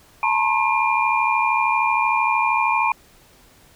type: tone cluster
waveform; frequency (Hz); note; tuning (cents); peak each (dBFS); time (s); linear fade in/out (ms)
sine; 874 / 947 / 1071 / 2404; A5 / A#5 / C6 / D7; -12 / +27 / +40 / +40; -22; 0.23-2.92; 2
effects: pink hiss -52 dBFS RMS until 3.75 s